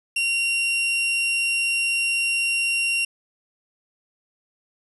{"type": "tone", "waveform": "40% pulse", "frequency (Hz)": 2756, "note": "F7", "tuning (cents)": -24, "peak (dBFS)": -19, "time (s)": [0.16, 3.05], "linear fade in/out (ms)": 5, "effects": ["resampled to 32000 Hz", "9-bit"]}